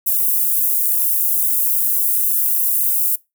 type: high-pass noise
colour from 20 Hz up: pink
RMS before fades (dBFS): -17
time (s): 0.06-3.16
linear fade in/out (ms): 10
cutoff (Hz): 12000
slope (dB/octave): 24
effects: noise-tail reverb RT60 0.2 s tail -21 dB re dry